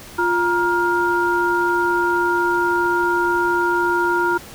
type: tone cluster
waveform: sine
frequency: 350.5 / 945 / 1408 Hz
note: F4 / A#5 / F6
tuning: +6 / +23 / +14 cents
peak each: -20 dBFS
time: 0.18-4.38 s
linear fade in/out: 10 ms
effects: pink hiss -39 dBFS RMS until 4.54 s